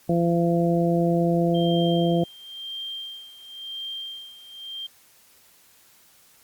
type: harmonic tone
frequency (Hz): 170.3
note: F3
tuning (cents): -43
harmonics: 1 / 2 / 3 / 4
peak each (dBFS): -21 / -24 / -26 / -27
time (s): 0.09-2.24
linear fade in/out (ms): 5
type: tone with tremolo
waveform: sine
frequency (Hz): 3176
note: G7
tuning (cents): +22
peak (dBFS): -30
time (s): 1.54-4.87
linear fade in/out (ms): 10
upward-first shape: sine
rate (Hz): 0.96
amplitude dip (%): 80
effects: white hiss -56 dBFS RMS until 6.43 s + Opus 48 kbps